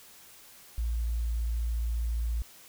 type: tone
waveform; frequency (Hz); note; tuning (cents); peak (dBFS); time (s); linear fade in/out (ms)
sine; 57.3; A#1; -29; -27; 0.78-2.42; 0
effects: white hiss -53 dBFS RMS until 2.68 s